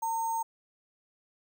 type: tone with sample-and-hold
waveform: sine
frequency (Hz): 909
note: A#5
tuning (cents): -44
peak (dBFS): -28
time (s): 0.02-0.43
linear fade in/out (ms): 10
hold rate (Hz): 7350
effects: none